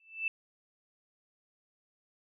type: tone with exponential growth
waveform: sine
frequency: 2646 Hz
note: E7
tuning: 6 cents sharp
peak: -26 dBFS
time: 0-0.28 s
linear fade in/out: 2 ms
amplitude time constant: 59 ms
effects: none